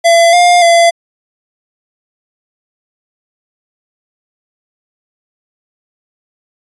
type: tone with pitch steps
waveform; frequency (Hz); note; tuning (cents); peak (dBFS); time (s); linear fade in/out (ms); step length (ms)
square; 676 / 706 / 680; E5 / F5 / F5; +43 / +19 / -46; -5; 0.04-0.91; 20; 290
effects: resampled to 24000 Hz